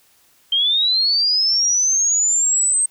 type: linear sweep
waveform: sine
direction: up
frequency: 3136 to 8372 Hz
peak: -14 dBFS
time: 0.52-2.86 s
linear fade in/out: 5 ms
effects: white hiss -56 dBFS RMS until 2.9 s